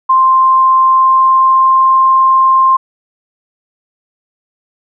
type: tone with pitch glide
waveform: sine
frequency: 1048 to 1054.7 Hz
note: C6 to C6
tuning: +2 to +14 cents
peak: -5 dBFS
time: 0.09-2.77 s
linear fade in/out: 10 ms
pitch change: +12 cents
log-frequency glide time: 0.33-2.1 s
effects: none